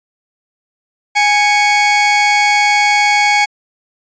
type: tone pair together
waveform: 40% pulse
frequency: 827.9 / 2221 Hz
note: G#5 / C#7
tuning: -6 / +3 cents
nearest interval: octave + perfect fourth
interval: 1709 cents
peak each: -11 dBFS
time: 1.15-3.46 s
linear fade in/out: 20 ms
effects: resampled to 16000 Hz